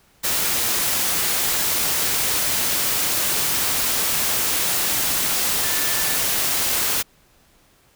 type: tone in noise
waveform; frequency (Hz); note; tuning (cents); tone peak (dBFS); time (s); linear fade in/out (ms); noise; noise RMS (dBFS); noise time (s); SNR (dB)
sine; 1757; A6; -3; -32; 5.62-6.18; 20; white; -21; 0.23-7.03; -14
effects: pink hiss -57 dBFS RMS until 7.95 s